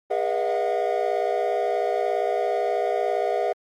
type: tone cluster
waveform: triangle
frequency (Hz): 408.9 / 481.6 / 619 / 676 / 734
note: G#4 / B4 / D#5 / E5 / F#5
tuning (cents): -27 / -44 / -9 / +43 / -14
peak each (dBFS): -26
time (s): 0.1-3.53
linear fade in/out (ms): 10
effects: Opus 24 kbps